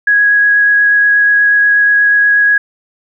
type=tone with vibrato; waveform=sine; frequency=1661.2 Hz; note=G#6; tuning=in tune; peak=-6 dBFS; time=0.07-2.58 s; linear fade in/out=5 ms; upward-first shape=sine; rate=8.3 Hz; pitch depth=8 cents each way; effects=none